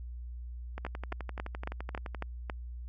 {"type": "two click trains", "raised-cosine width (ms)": 0.5, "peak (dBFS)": [-24, -20], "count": [17, 7], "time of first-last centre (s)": [[0.78, 2.148], [0.85, 2.498]], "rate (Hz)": [11.7, 3.64], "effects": ["added 60 Hz sine -39 dBFS peak until 2.88 s"]}